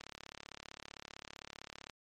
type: click train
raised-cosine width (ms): 0.2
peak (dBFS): -28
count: 68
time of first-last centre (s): 0.01-1.897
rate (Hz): 35.5
effects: MP3 64 kbps